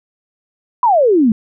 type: exponential sweep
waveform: sine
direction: down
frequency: 1031 to 207.7 Hz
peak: -8 dBFS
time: 0.83-1.32 s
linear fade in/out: 2 ms
effects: none